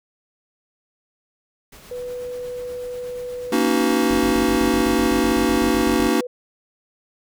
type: noise with tremolo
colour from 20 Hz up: pink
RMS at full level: -43 dBFS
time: 1.72-5.05 s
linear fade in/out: 5 ms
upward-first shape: sine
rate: 8.3 Hz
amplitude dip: 35%
type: tone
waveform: sine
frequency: 493.9 Hz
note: B4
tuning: in tune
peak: -27 dBFS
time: 1.91-6.27 s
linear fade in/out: 5 ms
type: chord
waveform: square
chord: D# minor seventh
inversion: second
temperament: just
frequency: 233.3 / 280 / 311.1 / 373.4 Hz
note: A#3 / C#4 / D#4 / F#4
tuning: +2 / +18 / 0 / +16 cents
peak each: -23 dBFS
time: 3.52-6.21 s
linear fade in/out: 5 ms
type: tone bursts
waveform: sawtooth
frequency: 46.82 Hz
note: F#1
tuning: 21 cents sharp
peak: -24 dBFS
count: 16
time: 4.1-6.083 s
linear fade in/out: 0 ms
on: 93 ms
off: 33 ms
effects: none